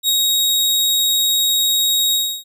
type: tone with ADSR envelope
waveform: sawtooth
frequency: 3778 Hz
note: A#7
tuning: 22 cents sharp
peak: -9 dBFS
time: 0.03-2.44 s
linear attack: 57 ms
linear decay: 15 ms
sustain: -2 dB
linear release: 300 ms
effects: none